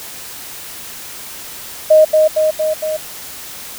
sine tone with echo, 622.3 Hz, D#5, in tune, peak -4 dBFS, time 1.9-2.05 s, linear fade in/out 10 ms, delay 230 ms, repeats 4, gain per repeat -3 dB, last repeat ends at 2.97 s, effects white hiss -31 dBFS RMS until 3.78 s

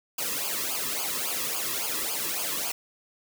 white noise with flanger, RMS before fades -30 dBFS, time 0.18-2.72 s, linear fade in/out 5 ms, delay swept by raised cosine 0.52 to 1.37 ms, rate 3.6 Hz, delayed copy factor -0.9, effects none

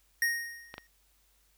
square tone with exponential decay, 1864.7 Hz, A#6, in tune, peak -24 dBFS, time 0.22-0.87 s, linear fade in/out 2 ms, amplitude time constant 140 ms
clicks, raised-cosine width 0.3 ms, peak -24 dBFS, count 2, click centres 0.741 / 0.781 s
effects added 50 Hz sine -69 dBFS peak until 1.57 s + white hiss -69 dBFS RMS until 1.57 s

